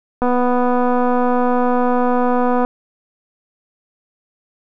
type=click train; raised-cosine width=1 ms; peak=-5 dBFS; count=601; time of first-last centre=0.22-2.649 s; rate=247 Hz; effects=none